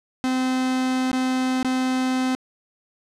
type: tone with dropouts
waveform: 45% pulse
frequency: 257.7 Hz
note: C4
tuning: 26 cents flat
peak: -20 dBFS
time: 0.24-2.35 s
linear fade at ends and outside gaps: 0 ms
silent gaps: 1.115-1.13 / 1.629-1.647 s
effects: low-pass 8000 Hz 12 dB/octave